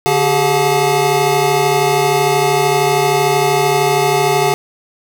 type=tone cluster; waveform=square; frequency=145.6 / 385.7 / 418.7 / 718 / 865 Hz; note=D3 / G4 / G#4 / F5 / A5; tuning=-15 / -28 / +14 / +48 / -30 cents; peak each=-22 / -18 / -18 / -18 / -19 dBFS; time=0.06-4.54 s; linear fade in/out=0 ms; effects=none